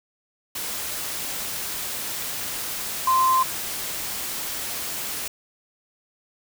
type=tone in noise; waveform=sine; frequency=1041 Hz; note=C6; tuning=9 cents flat; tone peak=-16 dBFS; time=3.07-3.43 s; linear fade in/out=5 ms; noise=white; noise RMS=-30 dBFS; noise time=0.55-5.28 s; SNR=+11 dB; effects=none